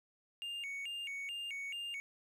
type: tone with vibrato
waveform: triangle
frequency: 2500 Hz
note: D#7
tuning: 8 cents sharp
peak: -38 dBFS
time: 0.42-2 s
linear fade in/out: 0 ms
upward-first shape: square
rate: 2.3 Hz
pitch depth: 200 cents each way
effects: none